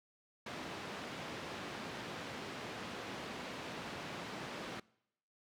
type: band-pass noise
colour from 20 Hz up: pink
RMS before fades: -45 dBFS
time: 0.46-4.8 s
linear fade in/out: 5 ms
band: 170 to 3800 Hz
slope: 12 dB/octave
effects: noise-tail reverb RT60 0.8 s tail -24 dB re dry